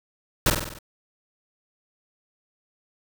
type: noise with echo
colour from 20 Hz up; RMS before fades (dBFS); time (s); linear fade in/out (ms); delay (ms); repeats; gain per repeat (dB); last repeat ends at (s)
pink; -19; 0.46-0.5; 2; 48; 6; -4; 0.788
effects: none